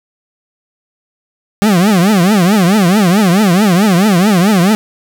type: tone with vibrato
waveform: 40% pulse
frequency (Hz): 192.9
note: G3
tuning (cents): -28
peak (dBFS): -6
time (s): 1.62-4.75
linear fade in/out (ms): 0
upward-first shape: triangle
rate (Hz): 4.6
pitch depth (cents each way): 270
effects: none